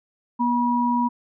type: tone pair together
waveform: sine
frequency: 241.5 / 966 Hz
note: B3 / B5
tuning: -39 / -39 cents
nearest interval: 2 octaves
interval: 2400 cents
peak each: -21 dBFS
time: 0.39-1.09 s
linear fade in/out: 20 ms
effects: none